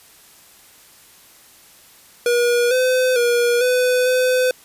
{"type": "tone with pitch steps", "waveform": "square", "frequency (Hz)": [480.7, 510, 479, 501, 507], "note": ["B4", "C5", "A#4", "B4", "B4"], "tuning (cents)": [-47, -44, 47, 25, 45], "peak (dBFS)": -15, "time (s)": [2.26, 4.51], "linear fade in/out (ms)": 2, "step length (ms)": 450, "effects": ["white hiss -48 dBFS RMS until 4.64 s", "resampled to 32000 Hz"]}